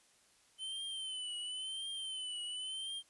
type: tone with vibrato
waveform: square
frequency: 3057 Hz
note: G7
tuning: 44 cents flat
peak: -40 dBFS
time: 0.58-3.03 s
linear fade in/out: 50 ms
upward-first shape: triangle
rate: 0.95 Hz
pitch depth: 84 cents each way
effects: white hiss -68 dBFS RMS until 3.09 s + resampled to 24000 Hz